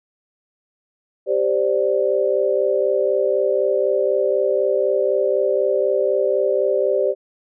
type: chord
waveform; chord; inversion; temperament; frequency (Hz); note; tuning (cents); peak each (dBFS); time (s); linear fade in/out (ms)
sine; G suspended fourth; none; equal; 392 / 523.3 / 587.3; G4 / C5 / D5; 0 / 0 / 0; -20; 1.26-7.15; 50
effects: none